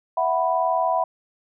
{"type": "chord", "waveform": "sine", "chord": "E suspended second", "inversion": "none", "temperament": "equal", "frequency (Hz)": [659.3, 740, 987.8], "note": ["E5", "F#5", "B5"], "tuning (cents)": [0, 0, 0], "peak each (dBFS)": -23, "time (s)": [0.17, 1.04], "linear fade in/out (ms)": 5, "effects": []}